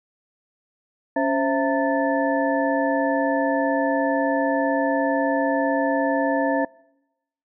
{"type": "tone cluster", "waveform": "sine", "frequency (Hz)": [279, 528, 664, 911, 1751], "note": ["C#4", "C5", "E5", "A#5", "A6"], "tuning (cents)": [11, 16, 12, -40, -9], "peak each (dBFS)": [-23, -25, -24, -26, -29], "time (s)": [1.16, 6.65], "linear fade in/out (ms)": 5, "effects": ["noise-tail reverb RT60 0.9 s tail -25 dB re dry"]}